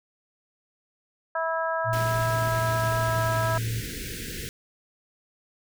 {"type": "harmonic tone", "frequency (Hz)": 326.4, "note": "E4", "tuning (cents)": -17, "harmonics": [2, 3, 4, 5], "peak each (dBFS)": [-28, -30, -31, -32], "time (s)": [1.35, 3.58], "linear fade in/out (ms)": 5}
{"type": "tone with pitch glide", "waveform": "sine", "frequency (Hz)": [115.4, 113.42], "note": ["A#2", "A#2"], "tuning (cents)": [-17, -47], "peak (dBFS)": -26, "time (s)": [1.84, 3.84], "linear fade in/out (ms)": 50, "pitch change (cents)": -30, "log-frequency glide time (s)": [2.48, 3.34]}
{"type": "band-stop noise", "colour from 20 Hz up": "pink", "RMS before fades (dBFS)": -35, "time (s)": [1.93, 4.49], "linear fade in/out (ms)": 0, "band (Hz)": [500, 1500], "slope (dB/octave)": 96}
{"effects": []}